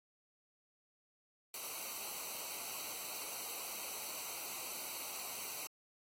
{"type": "noise with comb filter", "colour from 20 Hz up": "white", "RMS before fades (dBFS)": -44, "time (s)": [1.54, 5.67], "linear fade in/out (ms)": 2, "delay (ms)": 0.58, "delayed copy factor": -0.8, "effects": ["AAC 48 kbps"]}